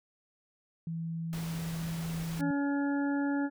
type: tone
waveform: sine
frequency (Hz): 164.81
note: E3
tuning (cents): 0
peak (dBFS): -33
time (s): 0.87-2.51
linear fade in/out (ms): 2
type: noise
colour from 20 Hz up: pink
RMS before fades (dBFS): -44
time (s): 1.33-2.41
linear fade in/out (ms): 0
type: harmonic tone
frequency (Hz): 282.9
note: C#4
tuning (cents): +35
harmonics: 1 / 2 / 3 / 5 / 6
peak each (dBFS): -28 / -41 / -40 / -43 / -42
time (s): 2.38-3.5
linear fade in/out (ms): 50
effects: none